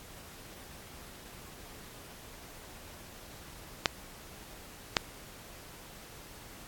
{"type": "clicks", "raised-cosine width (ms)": 0.2, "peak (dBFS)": -5, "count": 2, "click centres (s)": [3.858, 4.968], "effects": ["pink hiss -50 dBFS RMS until 6.67 s", "AAC 64 kbps"]}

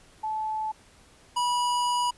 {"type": "tone pair in turn", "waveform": ["sine", "square"], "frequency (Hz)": [868, 974.3], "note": ["A5", "B5"], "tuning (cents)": [-24, -24], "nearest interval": "major second", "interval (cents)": 200, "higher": "second", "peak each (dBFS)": [-27, -24], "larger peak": "second", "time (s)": [[0.23, 0.72], [1.36, 2.11]], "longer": "second", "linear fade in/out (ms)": 10, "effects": ["pink hiss -56 dBFS RMS until 2.17 s", "resampled to 24000 Hz"]}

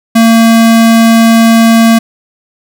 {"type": "tone", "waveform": "square", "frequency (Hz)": 227.5, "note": "A#3", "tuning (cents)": -42, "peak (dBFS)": -3, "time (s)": [0.15, 1.99], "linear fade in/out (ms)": 10, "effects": []}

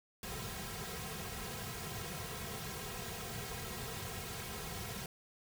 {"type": "noise with comb filter", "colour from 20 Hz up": "pink", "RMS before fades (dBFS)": -43, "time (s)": [0.23, 5.06], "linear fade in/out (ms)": 2, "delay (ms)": 3.4, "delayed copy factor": -1, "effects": []}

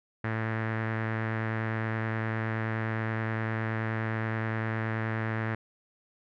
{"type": "tone with low-pass filter", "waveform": "sawtooth", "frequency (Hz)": 111.3, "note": "A2", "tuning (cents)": 20, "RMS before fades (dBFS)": -31, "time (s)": [0.24, 5.55], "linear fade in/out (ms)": 5, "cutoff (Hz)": 1800, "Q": 3.7, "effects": []}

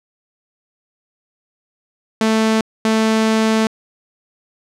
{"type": "tone bursts at uneven times", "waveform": "sawtooth", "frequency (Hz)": 220.6, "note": "A3", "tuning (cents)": 5, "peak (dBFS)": -9, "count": 2, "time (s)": [[2.21, 2.61], [2.85, 3.67]], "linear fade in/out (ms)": 2, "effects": ["low-pass 8000 Hz 12 dB/octave"]}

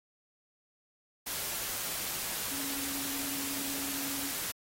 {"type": "tone in noise", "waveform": "sine", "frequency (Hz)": 277.2, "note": "C#4", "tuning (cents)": 0, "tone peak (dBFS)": -42, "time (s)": [2.51, 4.31], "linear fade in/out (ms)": 10, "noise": "white", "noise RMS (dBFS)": -36, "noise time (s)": [1.26, 4.52], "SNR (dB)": -9, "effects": ["AAC 48 kbps"]}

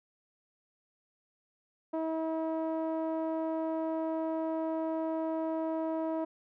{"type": "tone with low-pass filter", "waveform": "sawtooth", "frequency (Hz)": 321.3, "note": "E4", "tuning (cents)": -44, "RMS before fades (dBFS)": -33, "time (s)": [1.93, 6.25], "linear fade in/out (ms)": 10, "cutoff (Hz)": 790, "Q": 2.3, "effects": []}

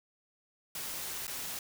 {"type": "noise with dropouts", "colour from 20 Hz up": "white", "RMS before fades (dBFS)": -39, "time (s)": [0.75, 1.59], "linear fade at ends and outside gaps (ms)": 2, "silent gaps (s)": [1.269, 1.278], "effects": []}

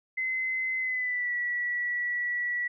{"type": "tone with pitch glide", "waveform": "sine", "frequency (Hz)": [2050, 1943.9], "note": ["C7", "B6"], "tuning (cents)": [-36, -28], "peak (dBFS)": -27, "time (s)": [0.17, 2.68], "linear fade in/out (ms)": 10, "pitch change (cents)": -92, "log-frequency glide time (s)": [0.79, 1.34], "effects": []}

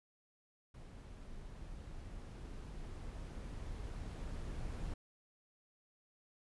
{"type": "noise with level ramp", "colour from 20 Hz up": "brown", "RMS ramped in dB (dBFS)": [-51, -42], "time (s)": [0.74, 4.94], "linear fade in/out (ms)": 5, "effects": ["resampled to 24000 Hz"]}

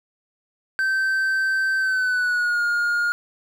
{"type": "tone with pitch glide", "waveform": "triangle", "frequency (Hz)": [1551, 1422.3], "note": ["G6", "F6"], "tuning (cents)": [-19, 31], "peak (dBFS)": -17, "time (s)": [0.79, 3.12], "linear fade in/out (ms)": 0, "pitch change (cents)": -150, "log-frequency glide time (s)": [1.78, 2.63], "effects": []}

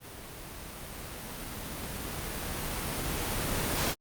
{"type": "noise with level ramp", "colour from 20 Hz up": "pink", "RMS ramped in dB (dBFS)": [-45, -29], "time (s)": [0, 3.95], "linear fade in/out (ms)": 50, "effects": ["Opus 32 kbps"]}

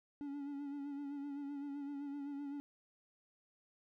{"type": "tone with vibrato", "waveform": "triangle", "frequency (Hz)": 283.7, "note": "C#4", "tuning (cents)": 40, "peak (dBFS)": -39, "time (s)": [0.21, 2.6], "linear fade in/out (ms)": 0, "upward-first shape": "sine", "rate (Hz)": 7.8, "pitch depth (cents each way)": 40, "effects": []}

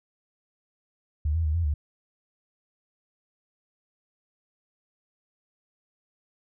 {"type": "tone with pitch steps", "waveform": "sine", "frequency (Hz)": [75.2, 82.3, 76.6, 84.8, 73.9], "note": ["D2", "E2", "D#2", "E2", "D2"], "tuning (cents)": [42, -2, -27, 50, 11], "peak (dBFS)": -22, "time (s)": [1.25, 1.74], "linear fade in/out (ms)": 5, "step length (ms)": 98, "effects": []}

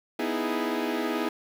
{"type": "chord", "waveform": "sawtooth", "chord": "E major seventh", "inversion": "second", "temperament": "equal", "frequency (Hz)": [246.9, 311.1, 329.6, 415.3], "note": ["B3", "D#4", "E4", "G#4"], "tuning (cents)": [0, 0, 0, 0], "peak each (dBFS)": -28, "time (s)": [0.19, 1.29], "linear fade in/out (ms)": 5, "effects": ["low-pass 4000 Hz 12 dB/octave", "8-bit"]}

